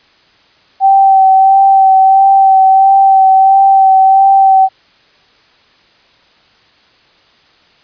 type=tone with vibrato; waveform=sine; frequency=773 Hz; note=G5; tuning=24 cents flat; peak=-3 dBFS; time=0.8-4.69 s; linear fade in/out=50 ms; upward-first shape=sine; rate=1.5 Hz; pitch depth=18 cents each way; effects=white hiss -48 dBFS RMS until 7.83 s + resampled to 11025 Hz